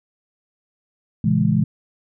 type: chord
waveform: sine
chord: A# half-diminished seventh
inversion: none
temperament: just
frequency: 116.54 / 139.85 / 167.82 / 209.8 Hz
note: A#2 / C#3 / E3 / G#3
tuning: 0 / +16 / +31 / +18 cents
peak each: -22 / -22 / -19 / -19 dBFS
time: 1.24-1.64 s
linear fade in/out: 5 ms
effects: none